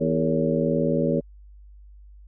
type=harmonic tone with a mistuned harmonic; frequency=80.2 Hz; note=E2; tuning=47 cents flat; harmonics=2 / 3 / 4 / 5 / 6 / 7; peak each=-26 / -25 / -29 / -29 / -27 / -26 dBFS; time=0-1.21 s; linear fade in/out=20 ms; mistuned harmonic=6; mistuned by=-79 cents; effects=added 50 Hz sine -44 dBFS peak until 2.27 s